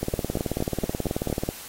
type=two click trains; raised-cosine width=2 ms; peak=-13 / -12 dBFS; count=6 / 28; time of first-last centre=0.14-1.3 / 0.03-1.489 s; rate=4.31 / 18.5 Hz; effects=white hiss -41 dBFS RMS until 1.68 s + AAC 48 kbps